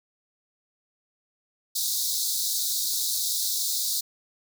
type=high-pass noise; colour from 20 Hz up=pink; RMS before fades=-27 dBFS; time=1.75-4.01 s; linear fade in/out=10 ms; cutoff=3700 Hz; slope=96 dB/octave; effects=none